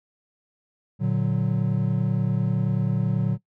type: chord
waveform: triangle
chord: Bb augmented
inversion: none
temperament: equal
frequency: 116.54 / 146.83 / 185 Hz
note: Bb2 / D3 / F#3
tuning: 0 / 0 / 0 cents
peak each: -23 dBFS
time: 0.99-3.38 s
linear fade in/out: 50 ms
effects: noise-tail reverb RT60 0.1 s tail -19 dB re dry